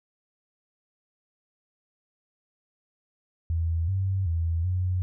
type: tone with pitch steps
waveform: sine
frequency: 82.7 / 95.8 / 83.1 / 91.3 Hz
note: E2 / G2 / E2 / F#2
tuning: +6 / -39 / +15 / -23 cents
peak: -23 dBFS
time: 3.5-5.02 s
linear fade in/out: 0 ms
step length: 380 ms
effects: none